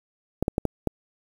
clicks, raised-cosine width 2 ms, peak -9 dBFS, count 5, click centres 0.426 / 0.481 / 0.581 / 0.653 / 0.873 s, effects 7-bit

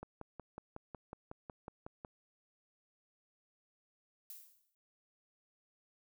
click train, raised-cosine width 1 ms, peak -31 dBFS, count 12, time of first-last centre 0.03-2.048 s, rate 5.45 Hz
violet noise with exponential decay, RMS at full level -47 dBFS, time 4.3-4.75 s, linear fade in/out 1 ms, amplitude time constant 96 ms
effects none

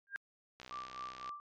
sine tone with exponential growth, 1604 Hz, G6, 39 cents sharp, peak -32 dBFS, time 0.07-0.16 s, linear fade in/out 0 ms, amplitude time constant 18 ms
click train, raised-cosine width 0.2 ms, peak -31 dBFS, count 45, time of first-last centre 0.6-1.292 s, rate 63.6 Hz
sine tone with tremolo, 1174.7 Hz, D6, in tune, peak -40 dBFS, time 0.71-1.4 s, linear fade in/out 0 ms, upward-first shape sine, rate 3.9 Hz, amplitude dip 70%
effects low-pass 6000 Hz 12 dB/octave + MP3 96 kbps

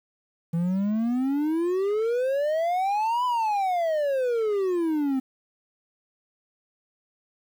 triangle exponential two-way sweep, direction up then down, 164.1 to 1009 to 257.6 Hz, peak -20 dBFS, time 0.53-5.2 s, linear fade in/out 10 ms, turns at 3.25 s, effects 9-bit

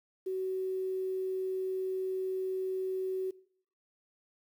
sine tone with quantisation, 376.3 Hz, F#4, 29 cents sharp, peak -31 dBFS, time 0.26-3.31 s, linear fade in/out 10 ms, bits 10, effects noise-tail reverb RT60 0.6 s tail -20 dB re dry

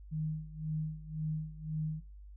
sine tone with tremolo, 155.56 Hz, D#3, in tune, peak -31 dBFS, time 0.11-2.01 s, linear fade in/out 20 ms, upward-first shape sine, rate 1.9 Hz, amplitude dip 85%, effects noise-tail reverb RT60 0.3 s tail -18 dB re dry + added 50 Hz sine -48 dBFS peak until 2.36 s

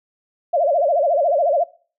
sine tone with vibrato, 622.3 Hz, D#5, in tune, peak -14 dBFS, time 0.53-1.64 s, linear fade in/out 10 ms, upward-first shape sine, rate 14 Hz, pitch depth 220 cents each way, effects noise-tail reverb RT60 0.4 s tail -19 dB re dry

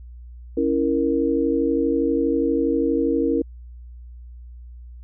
sine chord, A# diminished, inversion first, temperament equal, 277.2 / 329.6 / 466.2 Hz, C#4 / E4 / A#4, 0 / 0 / 0 cents, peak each -22 dBFS, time 0.57-3.42 s, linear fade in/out 5 ms, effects added 60 Hz sine -37 dBFS peak until 5.03 s

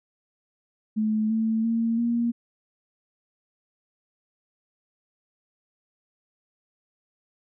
sine tone with pitch steps, 216.2 / 222.4 / 228.8 / 235.4 Hz, A3 / A3 / A#3 / A#3, -30 / +19 / -32 / +17 cents, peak -21 dBFS, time 0.96-2.32 s, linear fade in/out 20 ms, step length 340 ms, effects none

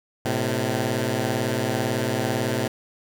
10% pulse beating tone pair, 110 / 128 Hz, A2 / C3, 0 / -38 cents, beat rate 18 Hz, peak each -17 dBFS, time 0.25-2.68 s, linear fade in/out 5 ms, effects none

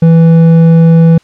sine tone with hard clipping, 164.81 Hz, E3, in tune, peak -3 dBFS, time 0.02-1.18 s, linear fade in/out 5 ms, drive 6 dB, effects white hiss -48 dBFS RMS until 1.23 s + low-pass 5000 Hz 12 dB/octave

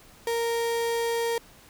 35% pulse tone, 464.7 Hz, A#4, 5 cents flat, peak -23 dBFS, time 0.27-1.38 s, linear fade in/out 2 ms, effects pink hiss -53 dBFS RMS until 1.69 s

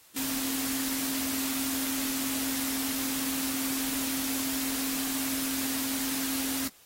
sine tone in noise, 267.7 Hz, C4, 40 cents sharp, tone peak -33 dBFS, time 0.16-6.68 s, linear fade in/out 5 ms, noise white, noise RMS -33 dBFS, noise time 0.16-6.68 s, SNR -3 dB, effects white hiss -57 dBFS RMS until 6.85 s + AAC 48 kbps

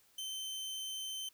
sawtooth tone, 3087 Hz, G7, 27 cents flat, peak -36 dBFS, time 0.18-1.29 s, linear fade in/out 5 ms, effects white hiss -68 dBFS RMS until 1.33 s

